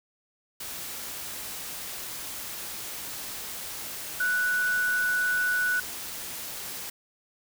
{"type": "tone in noise", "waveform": "sine", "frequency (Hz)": 1480, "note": "F#6", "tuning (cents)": 0, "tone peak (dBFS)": -23, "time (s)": [4.2, 5.8], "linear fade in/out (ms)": 5, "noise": "white", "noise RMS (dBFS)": -37, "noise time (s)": [0.6, 6.9], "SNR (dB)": 11, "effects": []}